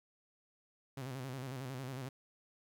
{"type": "tone with vibrato", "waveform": "sawtooth", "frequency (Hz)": 130.81, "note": "C3", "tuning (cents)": 0, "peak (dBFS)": -37, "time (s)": [0.97, 2.09], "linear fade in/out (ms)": 5, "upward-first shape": "square", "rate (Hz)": 11, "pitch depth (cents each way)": 74, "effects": ["13-bit"]}